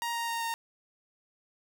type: tone with pitch steps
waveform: sawtooth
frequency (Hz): 938 / 932.1 / 926.2 / 920.3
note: A#5 / A#5 / A#5 / A#5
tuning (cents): +11 / 0 / -11 / -22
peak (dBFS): -27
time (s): 0.02-0.54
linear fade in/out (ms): 0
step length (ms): 130
effects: none

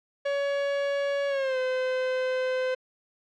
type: tone with pitch glide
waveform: 45% pulse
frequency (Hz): 563 to 513.3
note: C#5 to C5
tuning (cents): +27 to -33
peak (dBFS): -25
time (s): 0.25-2.75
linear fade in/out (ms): 10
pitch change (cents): -160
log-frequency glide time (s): 1.28-1.58
effects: low-pass 3000 Hz 12 dB/octave

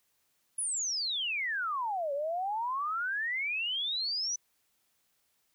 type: exponential two-way sweep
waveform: sine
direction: down then up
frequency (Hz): 10548 to 549 to 6040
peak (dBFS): -30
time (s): 0.58-4.36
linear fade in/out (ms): 5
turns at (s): 2.13
effects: white hiss -74 dBFS RMS until 5.54 s

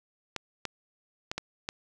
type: clicks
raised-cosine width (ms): 0.2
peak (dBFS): -15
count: 5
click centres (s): 0.363 / 0.653 / 1.315 / 1.38 / 1.689
effects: none

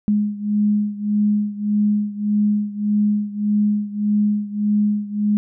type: beating tone pair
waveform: sine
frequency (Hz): 207.7 / 209.4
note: G#3 / G#3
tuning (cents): 0 / +15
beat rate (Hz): 1.7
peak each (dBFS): -18 / -21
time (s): 0.08-5.37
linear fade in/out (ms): 0
effects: none

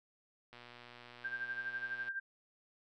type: click train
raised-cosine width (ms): 0.3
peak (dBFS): -37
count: 189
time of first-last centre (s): 0.53-2.084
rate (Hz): 121
type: tone with tremolo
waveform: sine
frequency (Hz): 1583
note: G6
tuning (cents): +17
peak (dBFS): -35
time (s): 1.24-2.2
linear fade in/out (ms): 10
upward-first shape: sine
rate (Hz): 12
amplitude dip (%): 70
effects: none

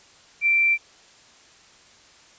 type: tone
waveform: sine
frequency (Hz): 2349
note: D7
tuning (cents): 0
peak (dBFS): -16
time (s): 0.41-0.78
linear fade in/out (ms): 50
effects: white hiss -52 dBFS RMS until 2.38 s + resampled to 16000 Hz

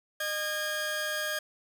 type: tone pair together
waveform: sawtooth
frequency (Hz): 611 / 1631.2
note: D#5 / G#6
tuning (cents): -32 / -32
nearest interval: octave + perfect fourth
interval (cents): 1700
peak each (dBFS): -31 / -28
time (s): 0.2-1.39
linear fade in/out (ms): 5
effects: 9-bit

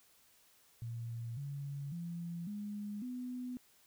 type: tone with pitch steps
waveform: sine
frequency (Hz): 116.54 / 141.01 / 170.62 / 206.5 / 249.8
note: A#2 / C#3 / F3 / G#3 / B3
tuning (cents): 0 / +30 / -40 / -10 / +20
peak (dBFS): -39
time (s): 0.82-3.57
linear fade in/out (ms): 0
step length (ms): 550
effects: white hiss -67 dBFS RMS until 3.86 s

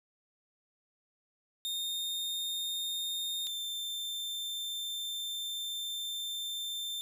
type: tone pair in turn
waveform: 40% pulse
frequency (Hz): 3663 / 3573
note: A#7 / A7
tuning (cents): -31 / +26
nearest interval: unison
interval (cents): 43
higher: first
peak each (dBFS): -32 / -34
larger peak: first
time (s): 1.65-3.47 / 3.47-7.01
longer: second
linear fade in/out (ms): 0
effects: none

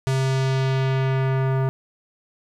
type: tone with low-pass filter sweep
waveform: square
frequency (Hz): 132.9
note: C3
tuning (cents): +27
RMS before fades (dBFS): -21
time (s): 0.07-1.69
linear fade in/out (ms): 0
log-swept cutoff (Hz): 8900 to 1200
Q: 1
effects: 9-bit

